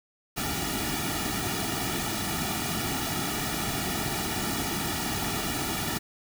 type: noise with comb filter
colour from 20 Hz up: pink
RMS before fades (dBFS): -30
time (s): 0.36-5.99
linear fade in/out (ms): 20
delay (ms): 1.9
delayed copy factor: -0.85
effects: none